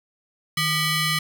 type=ring-modulated tone; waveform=15% pulse; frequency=1054 Hz; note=C6; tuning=12 cents sharp; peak=-11 dBFS; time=0.57-1.19 s; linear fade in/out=5 ms; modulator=899 Hz; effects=none